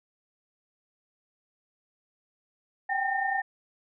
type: tone cluster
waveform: sine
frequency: 770 / 800 / 1819 Hz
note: G5 / G5 / A#6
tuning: -31 / +35 / -43 cents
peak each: -30 / -31 / -29 dBFS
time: 2.89-3.42 s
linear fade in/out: 10 ms
effects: none